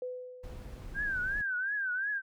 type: tone with exponential decay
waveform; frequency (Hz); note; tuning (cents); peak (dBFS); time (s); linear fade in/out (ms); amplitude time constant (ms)
sine; 502; B4; +28; -33; 0.02-1.08; 2; 230
type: noise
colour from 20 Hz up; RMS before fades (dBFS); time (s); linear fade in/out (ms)
brown; -43; 0.43-1.42; 10
type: tone with vibrato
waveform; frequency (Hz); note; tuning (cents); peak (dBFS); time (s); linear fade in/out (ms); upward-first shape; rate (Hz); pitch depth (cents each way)
sine; 1572; G6; +4; -30; 0.94-2.22; 50; triangle; 2.8; 150
effects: none